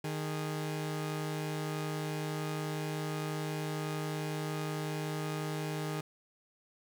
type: tone pair together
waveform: sawtooth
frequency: 154.21 / 411.7 Hz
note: D#3 / G#4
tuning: -15 / -15 cents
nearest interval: octave + perfect fourth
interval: 1700 cents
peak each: -31 / -37 dBFS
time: 0.04-6.01 s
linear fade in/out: 5 ms
effects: none